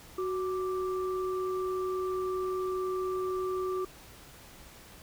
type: tone pair together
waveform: sine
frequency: 371.1 / 1174.7 Hz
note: F#4 / D6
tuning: +5 / 0 cents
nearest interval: octave + minor sixth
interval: 1995 cents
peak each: -30 / -37 dBFS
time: 0.18-3.85 s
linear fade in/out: 5 ms
effects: added 60 Hz sine -59 dBFS peak until 5.02 s + pink hiss -52 dBFS RMS until 5.02 s